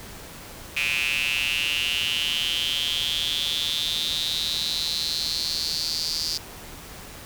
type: tone with high-pass filter sweep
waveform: square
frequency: 80 Hz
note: D#2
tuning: 49 cents sharp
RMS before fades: -26 dBFS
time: 0.76-6.38 s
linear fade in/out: 10 ms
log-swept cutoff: 2500 to 4800 Hz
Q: 8.6
effects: pink hiss -41 dBFS RMS until 7.25 s